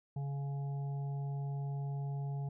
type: harmonic tone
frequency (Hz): 140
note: C#3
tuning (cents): +18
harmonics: 1 / 3 / 5 / 6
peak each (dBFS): -35 / -53 / -53 / -55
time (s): 0.16-2.49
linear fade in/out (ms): 5
effects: none